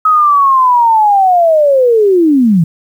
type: linear sweep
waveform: sine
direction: down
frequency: 1277 to 153.8 Hz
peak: -5 dBFS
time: 0.05-2.64 s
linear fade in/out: 5 ms
effects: 7-bit